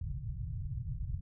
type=low-pass noise; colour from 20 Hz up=white; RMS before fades=-38 dBFS; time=0.01-1.21 s; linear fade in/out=5 ms; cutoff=140 Hz; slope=48 dB/octave; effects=none